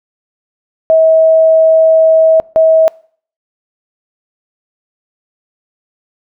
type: tone bursts at uneven times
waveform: sine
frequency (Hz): 643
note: E5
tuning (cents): -43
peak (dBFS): -4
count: 2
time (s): 0.9-2.4 / 2.56-2.88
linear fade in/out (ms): 0
effects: noise-tail reverb RT60 0.5 s tail -24 dB re dry